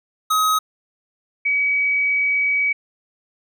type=tone pair in turn; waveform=square / sine; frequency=1267 / 2272 Hz; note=D#6 / C#7; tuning=+31 / +42 cents; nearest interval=minor seventh; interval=1011 cents; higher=second; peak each=-16 / -16 dBFS; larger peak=neither; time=0.3-0.59 / 1.45-2.73 s; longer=second; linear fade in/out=10 ms; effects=none